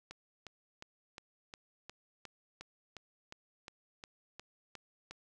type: click train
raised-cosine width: 0.2 ms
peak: -29 dBFS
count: 15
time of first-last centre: 0.11-5.11 s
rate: 2.8 Hz
effects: none